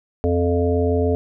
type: harmonic tone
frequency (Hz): 87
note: F2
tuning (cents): -6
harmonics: 1 / 3 / 5 / 7 / 8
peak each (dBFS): -20 / -23 / -20 / -26 / -30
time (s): 0.24-1.15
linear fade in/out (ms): 0
effects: none